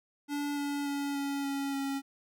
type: tone with pitch steps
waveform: square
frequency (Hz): 288.7 / 285.9 / 283.1 / 280.3 / 277.6 / 274.9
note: D4 / D4 / C#4 / C#4 / C#4 / C#4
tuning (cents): -30 / -46 / +37 / +19 / +3 / -14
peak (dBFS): -32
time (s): 0.28-2.02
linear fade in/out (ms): 50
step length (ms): 290
effects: none